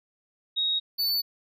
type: tone pair in turn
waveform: sine / square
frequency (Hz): 3771 / 4497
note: A#7 / C#8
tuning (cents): +19 / +24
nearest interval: minor third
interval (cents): 305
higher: second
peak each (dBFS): -23 / -24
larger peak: first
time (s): 0.56-0.8 / 0.98-1.22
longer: neither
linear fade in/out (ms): 20
effects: none